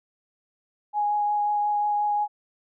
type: tone with vibrato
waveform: sine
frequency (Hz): 830.6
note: G#5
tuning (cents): 0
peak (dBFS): -21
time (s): 0.93-2.28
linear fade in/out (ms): 50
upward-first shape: triangle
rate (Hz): 5.6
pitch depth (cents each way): 12
effects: none